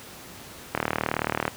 click train, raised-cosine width 0.5 ms, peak -8 dBFS, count 29, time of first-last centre 0.75-1.479 s, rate 38.4 Hz, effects pink hiss -43 dBFS RMS until 1.56 s + high-pass 80 Hz 12 dB/octave

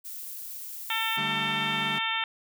violet noise, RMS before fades -39 dBFS, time 0.04-1.18 s, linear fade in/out 20 ms
harmonic tone, 448.5 Hz, A4, 33 cents sharp, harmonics 2 / 3 / 4 / 5 / 6 / 7 / 8, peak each -34 / -34 / -34 / -34 / -34 / -34 / -34 dBFS, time 0.9-2.24 s, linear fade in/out 2 ms
sawtooth chord, D suspended fourth, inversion none, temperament just, 146.83 / 195.78 / 220.2 Hz, D3 / G3 / A3, 0 / -2 / +2 cents, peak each -34 dBFS, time 1.17-1.99 s, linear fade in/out 10 ms
effects none

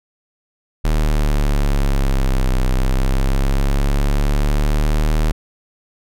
square exponential two-way sweep, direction down then up, 38.89 to 31.84 to 38.89 Hz, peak -14 dBFS, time 0.84-5.32 s, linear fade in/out 10 ms, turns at 2.59 s, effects none

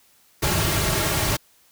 pink noise with comb filter, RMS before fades -22 dBFS, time 0.42-1.37 s, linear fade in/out 10 ms, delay 4 ms, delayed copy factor -0.6, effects white hiss -58 dBFS RMS until 1.71 s

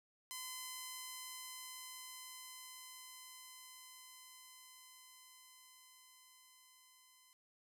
5% pulse tone with level ramp, 1023 Hz, C6, 39 cents flat, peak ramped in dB -32 to -53 dBFS, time 0.31-7.33 s, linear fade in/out 0 ms, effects none

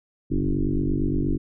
sine tone with frequency modulation, 142.1 Hz, C#3, 43 cents sharp, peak -20 dBFS, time 0.3-1.38 s, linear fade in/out 20 ms, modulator 48.6 Hz, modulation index 4.2, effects none

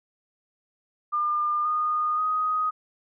sine tone with pitch steps, 1203 / 1226.9 / 1251.2 Hz, D6 / D#6 / D#6, +41 / -25 / +9 cents, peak -22 dBFS, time 1.12-2.71 s, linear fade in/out 20 ms, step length 530 ms, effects none

